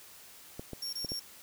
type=clicks; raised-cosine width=2 ms; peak=-26 dBFS; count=4; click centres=0.595 / 0.733 / 1.047 / 1.119 s
type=tone bursts; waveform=40% pulse; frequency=5520 Hz; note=F8; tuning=21 cents flat; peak=-34 dBFS; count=3; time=0.82-1.196 s; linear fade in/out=5 ms; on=110 ms; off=23 ms
effects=white hiss -53 dBFS RMS until 1.42 s